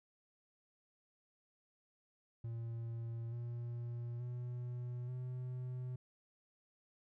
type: tone with pitch steps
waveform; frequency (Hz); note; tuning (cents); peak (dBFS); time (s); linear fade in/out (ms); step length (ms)
triangle; 115.7 / 119.09 / 122.58 / 126.17; A#2 / A#2 / B2 / B2; -13 / +37 / -13 / +37; -38; 2.44-5.96; 5; 880
effects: none